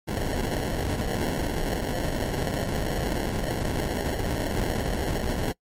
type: noise with sample-and-hold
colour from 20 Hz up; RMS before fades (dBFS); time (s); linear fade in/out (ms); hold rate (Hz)
pink; -27; 0.07-5.53; 20; 1225
effects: noise-tail reverb RT60 0.1 s tail -24 dB re dry + MP3 64 kbps